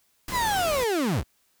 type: noise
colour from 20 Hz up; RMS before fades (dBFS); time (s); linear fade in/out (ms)
pink; -34; 0.28-0.84; 2
type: linear sweep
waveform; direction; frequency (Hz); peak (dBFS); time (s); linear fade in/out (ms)
35% pulse; down; 1046.5 to 39.21; -21; 0.31-1.24; 50
effects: white hiss -67 dBFS RMS until 1.6 s